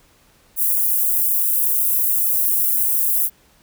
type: high-pass noise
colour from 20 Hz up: white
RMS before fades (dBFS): -18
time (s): 0.56-3.3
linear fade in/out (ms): 50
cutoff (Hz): 11000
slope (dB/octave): 24
effects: pink hiss -55 dBFS RMS until 3.62 s